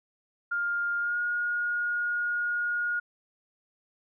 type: tone with pitch glide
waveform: sine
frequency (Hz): 1406 to 1434.7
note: F6 to F6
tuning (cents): +11 to +46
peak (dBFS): -26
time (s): 0.51-3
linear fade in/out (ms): 10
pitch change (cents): +35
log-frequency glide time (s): 0.99-1.18
effects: none